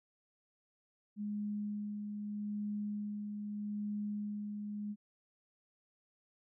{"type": "tone with tremolo", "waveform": "sine", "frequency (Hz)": 207.7, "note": "G#3", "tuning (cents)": 0, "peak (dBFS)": -35, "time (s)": [1.16, 4.96], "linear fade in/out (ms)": 50, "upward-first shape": "sine", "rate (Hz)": 0.8, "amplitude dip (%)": 35, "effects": []}